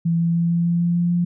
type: tone with pitch steps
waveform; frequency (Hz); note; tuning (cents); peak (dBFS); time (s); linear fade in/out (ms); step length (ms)
sine; 167.4 / 168.37 / 169.35 / 170.33 / 171.31 / 172.31 / 173.3 / 174.31; E3 / E3 / E3 / F3 / F3 / F3 / F3 / F3; +27 / +37 / +47 / -43 / -33 / -23 / -13 / -3; -16; 0.05-1.25; 10; 150
effects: none